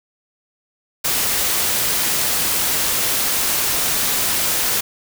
white noise, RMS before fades -19 dBFS, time 1.04-4.81 s, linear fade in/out 10 ms, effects none

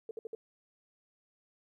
sine tone bursts, 447 Hz, A4, 27 cents sharp, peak -37 dBFS, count 4, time 0.09-0.35 s, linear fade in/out 2 ms, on 20 ms, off 60 ms, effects 13-bit

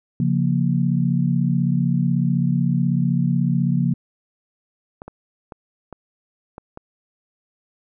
sine chord, Bb minor, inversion first, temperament equal, 138.59 / 174.61 / 233.1 Hz, Db3 / F3 / Bb3, 0 / 0 / 0 cents, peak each -20 / -20 / -23 dBFS, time 0.2-3.94 s, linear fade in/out 2 ms
clicks, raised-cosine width 1 ms, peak -21 dBFS, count 6, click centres 5.019 / 5.08 / 5.522 / 5.927 / 6.581 / 6.774 s
effects none

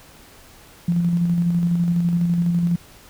sine tone with tremolo, 172.3 Hz, F3, 23 cents flat, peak -15 dBFS, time 0.88-2.76 s, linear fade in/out 5 ms, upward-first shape square, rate 12 Hz, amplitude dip 30%, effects pink hiss -47 dBFS RMS until 3.09 s

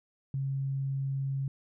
sine tone, 136.2 Hz, C#3, 30 cents flat, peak -29 dBFS, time 0.34-1.48 s, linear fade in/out 2 ms, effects none

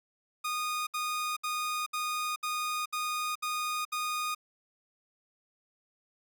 sawtooth tone bursts, 1232 Hz, D#6, 17 cents flat, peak -27 dBFS, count 8, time 0.44-4.349 s, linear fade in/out 10 ms, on 430 ms, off 67 ms, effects none

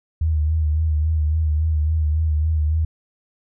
sine tone with vibrato, 77.78 Hz, D#2, in tune, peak -16 dBFS, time 0.21-2.85 s, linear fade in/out 5 ms, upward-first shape sine, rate 3.6 Hz, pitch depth 52 cents each way, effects none

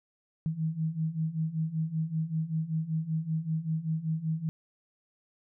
sine beating tone pair, 156.6 / 161.8 Hz, D#3 / E3, +11 / -32 cents, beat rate 5.2 Hz, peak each -33 / -30 dBFS, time 0.46-4.49 s, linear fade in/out 0 ms, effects none

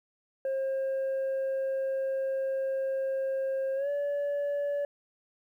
sine tone with pitch glide, 535 to 573.4 Hz, C5 to D5, +38 to -42 cents, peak -25 dBFS, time 0.45-4.85 s, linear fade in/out 2 ms, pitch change +120 cents, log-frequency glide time 3.75-3.89 s, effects tanh soft clip ceiling -27 dBFS + 11-bit

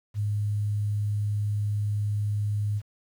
sine tone with quantisation, 103.83 Hz, G#2, in tune, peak -24 dBFS, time 0.14-2.82 s, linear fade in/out 50 ms, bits 9, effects none

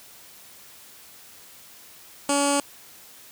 15% pulse tone with low-pass filter, 283.4 Hz, C#4, 38 cents sharp, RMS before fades -22 dBFS, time 2.29-2.6 s, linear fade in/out 2 ms, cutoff 8400 Hz, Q 5.6, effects white hiss -48 dBFS RMS until 3.31 s + high-pass 60 Hz 12 dB/octave

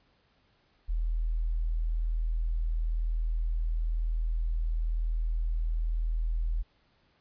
sine tone, 40.51 Hz, E1, 29 cents flat, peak -26 dBFS, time 0.88-6.63 s, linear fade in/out 20 ms, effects pink hiss -68 dBFS RMS until 7.2 s + resampled to 11025 Hz

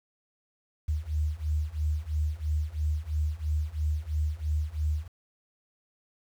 sine beating tone pair, 74.7 / 77.7 Hz, D2 / D#2, +30 / -2 cents, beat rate 3 Hz, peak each -30 / -29 dBFS, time 0.88-5.08 s, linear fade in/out 10 ms, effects 9-bit

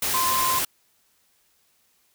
sine tone in noise, 1040 Hz, C6, 11 cents flat, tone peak -22 dBFS, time 0.14-0.59 s, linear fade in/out 5 ms, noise white, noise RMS -25 dBFS, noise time 0.02-0.65 s, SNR 0 dB, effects white hiss -65 dBFS RMS until 2.14 s

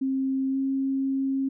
sine tone with pitch glide, 266.5 to 269.4 Hz, C4 to C#4, +32 to -49 cents, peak -23 dBFS, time 0.01-1.49 s, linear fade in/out 10 ms, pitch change +19 cents, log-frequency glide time 0.49-0.58 s, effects none

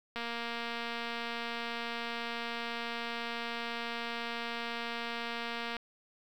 click train, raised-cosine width 0.3 ms, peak -22 dBFS, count 1313, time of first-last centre 0.16-5.767 s, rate 234 Hz, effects 9-bit

